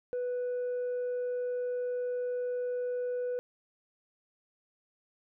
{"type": "tone with tanh clipping", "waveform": "sine", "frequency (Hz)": 493.9, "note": "B4", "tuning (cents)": 0, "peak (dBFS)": -31, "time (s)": [0.13, 3.39], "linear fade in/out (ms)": 0, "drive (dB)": 1, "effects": []}